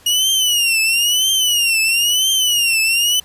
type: tone with vibrato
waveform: sawtooth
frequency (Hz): 2875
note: F7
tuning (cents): +50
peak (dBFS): -10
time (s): 0.06-3.2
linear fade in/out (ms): 5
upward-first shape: triangle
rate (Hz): 1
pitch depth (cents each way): 170
effects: pink hiss -47 dBFS RMS until 3.24 s + resampled to 32000 Hz